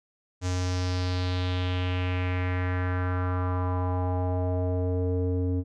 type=tone with low-pass filter sweep; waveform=square; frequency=90.8 Hz; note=F#2; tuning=32 cents flat; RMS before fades=-27 dBFS; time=0.41-5.64 s; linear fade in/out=50 ms; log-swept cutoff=6800 to 350 Hz; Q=3; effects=none